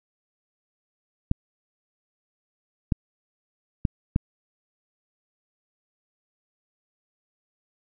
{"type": "clicks", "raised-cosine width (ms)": 5, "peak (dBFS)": -8, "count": 4, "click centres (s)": [1.314, 2.922, 3.852, 4.161], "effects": []}